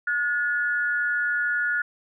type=tone pair together; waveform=sine; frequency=1442 / 1724.4 Hz; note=F#6 / A6; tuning=-45 / -35 cents; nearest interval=minor third; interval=310 cents; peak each=-23 / -27 dBFS; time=0.07-1.82 s; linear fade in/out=5 ms; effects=none